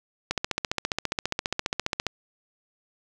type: click train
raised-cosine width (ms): 0.2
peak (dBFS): -8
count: 27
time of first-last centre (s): 0.31-2.067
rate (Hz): 14.8
effects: none